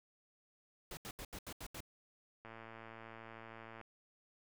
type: noise bursts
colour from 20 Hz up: pink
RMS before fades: -47 dBFS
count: 7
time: 0.91-1.805 s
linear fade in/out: 2 ms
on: 61 ms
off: 78 ms
type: click train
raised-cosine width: 0.5 ms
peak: -36 dBFS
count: 155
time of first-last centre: 2.45-3.813 s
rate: 113 Hz
effects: none